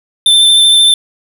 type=tone with vibrato; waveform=square; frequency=3553 Hz; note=A7; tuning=16 cents sharp; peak=-5 dBFS; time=0.26-0.94 s; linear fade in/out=2 ms; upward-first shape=triangle; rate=13 Hz; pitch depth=18 cents each way; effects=none